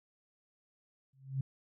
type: tone with exponential growth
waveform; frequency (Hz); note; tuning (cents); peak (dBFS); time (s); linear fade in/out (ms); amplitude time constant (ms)
sine; 134.4; C3; +47; -28; 1.13-1.41; 5; 59
effects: none